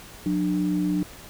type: tone pair together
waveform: sine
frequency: 181.5 / 298.3 Hz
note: F#3 / D4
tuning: -33 / +27 cents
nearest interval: major sixth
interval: 860 cents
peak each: -24 / -23 dBFS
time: 0.26-1.03 s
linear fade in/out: 2 ms
effects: tanh soft clip ceiling -13 dBFS + pink hiss -44 dBFS RMS until 1.29 s